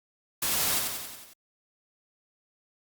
white noise with echo, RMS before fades -28 dBFS, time 0.42-0.79 s, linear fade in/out 5 ms, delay 91 ms, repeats 6, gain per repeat -4 dB, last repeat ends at 1.336 s, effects Opus 48 kbps

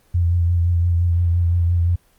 sine tone with vibrato, 86.3 Hz, F2, 20 cents flat, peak -14 dBFS, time 0.14-1.96 s, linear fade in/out 10 ms, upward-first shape triangle, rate 5.8 Hz, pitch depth 38 cents each way, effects pink hiss -58 dBFS RMS until 2.18 s + Opus 24 kbps

